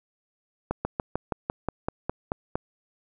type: slowing click train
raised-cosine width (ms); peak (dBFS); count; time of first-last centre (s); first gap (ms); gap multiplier
1; -12; 11; 0.71-2.555; 140; 1.06
effects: none